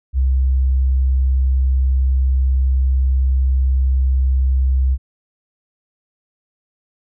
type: tone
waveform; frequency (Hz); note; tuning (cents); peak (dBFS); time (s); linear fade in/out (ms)
sine; 65.41; C2; 0; -12; 0.13-4.98; 50
effects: none